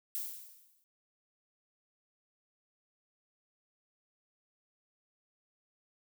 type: noise with exponential decay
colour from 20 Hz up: violet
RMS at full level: -35 dBFS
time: 0.15-0.84 s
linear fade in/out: 0 ms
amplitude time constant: 150 ms
effects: none

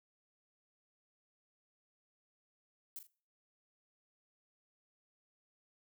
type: noise with echo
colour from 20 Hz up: violet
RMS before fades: -45 dBFS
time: 2.96-2.99 s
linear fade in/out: 0 ms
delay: 39 ms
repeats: 2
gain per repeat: -9 dB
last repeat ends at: 3.068 s
effects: noise-tail reverb RT60 0.4 s tail -20 dB re dry

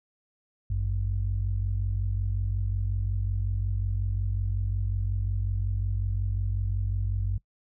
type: tone pair together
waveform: sine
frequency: 51.81 / 97.3 Hz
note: G#1 / G2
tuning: -3 / -12 cents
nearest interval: major seventh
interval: 1091 cents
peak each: -27 dBFS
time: 0.7-7.38 s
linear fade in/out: 5 ms
effects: noise-tail reverb RT60 0.1 s tail -22 dB re dry + tanh soft clip ceiling -18 dBFS

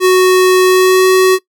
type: tone with pitch glide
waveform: square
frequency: 370 to 374.1 Hz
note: F#4 to F#4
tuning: 0 to +19 cents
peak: -6 dBFS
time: 0-1.39 s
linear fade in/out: 50 ms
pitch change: +19 cents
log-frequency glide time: 0.65-1.08 s
effects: noise-tail reverb RT60 0.1 s tail -19 dB re dry

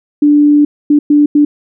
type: tone bursts at uneven times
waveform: sine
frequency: 293.7 Hz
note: D4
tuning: in tune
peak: -4 dBFS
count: 4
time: 0.22-0.65 / 0.9-0.99 / 1.1-1.26 / 1.35-1.45 s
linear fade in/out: 5 ms
effects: none

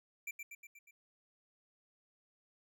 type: tone with echo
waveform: square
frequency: 2349 Hz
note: D7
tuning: in tune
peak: -40 dBFS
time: 0.27-0.31 s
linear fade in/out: 5 ms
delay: 120 ms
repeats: 5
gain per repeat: -4 dB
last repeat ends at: 0.91 s
effects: none

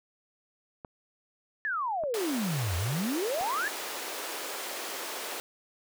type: clicks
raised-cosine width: 1 ms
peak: -27 dBFS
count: 3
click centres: 0.848 / 2.037 / 3.411 s
type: exponential two-way sweep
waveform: sine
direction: down then up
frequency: 1789 to 82.5 to 1789 Hz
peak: -28 dBFS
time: 1.65-3.68 s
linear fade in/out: 0 ms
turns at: 2.76 s
type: high-pass noise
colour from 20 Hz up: pink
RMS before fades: -37 dBFS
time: 2.14-5.4 s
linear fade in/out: 0 ms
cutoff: 360 Hz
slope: 24 dB/octave
effects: none

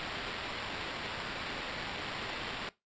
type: noise with sample-and-hold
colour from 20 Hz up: blue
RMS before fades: -39 dBFS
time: 0-2.69 s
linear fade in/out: 0 ms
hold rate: 6300 Hz
effects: noise-tail reverb RT60 0.2 s tail -19 dB re dry + resampled to 16000 Hz

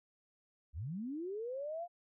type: linear sweep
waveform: sine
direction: up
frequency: 58.27 to 714 Hz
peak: -38 dBFS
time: 0.73-1.88 s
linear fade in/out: 50 ms
effects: none

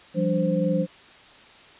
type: tone cluster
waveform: sine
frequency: 171.8 / 194.5 / 292 / 521 Hz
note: F3 / G3 / D4 / C5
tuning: -28 / -13 / -10 / -7 cents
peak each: -24 / -26 / -29 / -25 dBFS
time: 0.14-0.87 s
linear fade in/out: 50 ms
effects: white hiss -49 dBFS RMS until 1.79 s + resampled to 8000 Hz

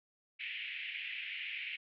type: band-pass noise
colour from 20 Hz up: white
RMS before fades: -42 dBFS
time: 0.39-1.77 s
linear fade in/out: 20 ms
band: 2000 to 2900 Hz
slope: 48 dB/octave
effects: none

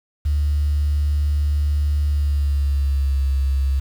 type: tone with pitch glide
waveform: sine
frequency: 73.42 to 67.72 Hz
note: D2 to C#2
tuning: 0 to -40 cents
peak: -15 dBFS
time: 0.25-3.8 s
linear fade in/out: 10 ms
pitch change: -140 cents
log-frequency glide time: 2.04-3.25 s
effects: tanh soft clip ceiling -12 dBFS + 7-bit

